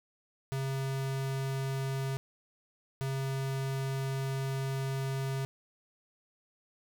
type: tone bursts at uneven times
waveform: square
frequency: 134.8 Hz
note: C#3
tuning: 48 cents flat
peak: -32 dBFS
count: 2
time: 0.52-2.17 / 3.01-5.45 s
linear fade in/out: 0 ms
effects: none